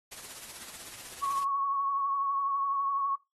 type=noise with tremolo; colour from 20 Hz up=white; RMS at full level=-42 dBFS; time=0.11-1.44 s; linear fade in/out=10 ms; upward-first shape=triangle; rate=16 Hz; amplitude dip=55%
type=tone with vibrato; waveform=sine; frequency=1108.7 Hz; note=C#6; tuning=in tune; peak=-27 dBFS; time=1.22-3.16 s; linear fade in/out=10 ms; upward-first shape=sine; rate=12 Hz; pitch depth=27 cents each way
effects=noise-tail reverb RT60 0.2 s tail -19 dB re dry + AAC 32 kbps